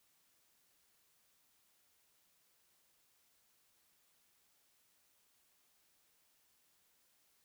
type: silence
effects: white hiss -74 dBFS RMS until 7.44 s